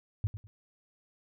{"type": "tone with echo", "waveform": "sine", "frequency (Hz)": 103.2, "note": "G#2", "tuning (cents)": -10, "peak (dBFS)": -25, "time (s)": [0.24, 0.27], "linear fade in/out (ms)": 0, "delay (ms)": 100, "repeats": 2, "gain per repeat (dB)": -12, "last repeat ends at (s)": 0.47, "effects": []}